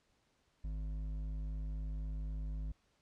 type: tone with hard clipping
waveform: sine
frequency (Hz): 51.91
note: G#1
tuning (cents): 0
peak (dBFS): -39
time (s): 0.64-2.72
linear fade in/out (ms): 5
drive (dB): 8
effects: pink hiss -75 dBFS RMS until 3.01 s + low-pass 7000 Hz 12 dB/octave